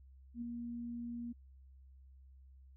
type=tone with ADSR envelope; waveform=sine; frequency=237.1 Hz; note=A#3; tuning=30 cents sharp; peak=-37 dBFS; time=0.34-1.33 s; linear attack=77 ms; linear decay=8 ms; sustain=-3 dB; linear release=15 ms; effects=added 66 Hz sine -56 dBFS peak until 2.76 s